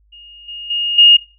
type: tone with level steps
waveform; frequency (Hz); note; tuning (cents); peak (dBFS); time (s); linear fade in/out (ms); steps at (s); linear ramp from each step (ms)
sine; 2850; F7; +34; -37 / -27 / -16 / -4; 0.12-1.17; 10; 0.48 / 0.7 / 0.98; 5
effects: noise-tail reverb RT60 0.3 s tail -17 dB re dry + added 51 Hz sine -52 dBFS peak until 1.38 s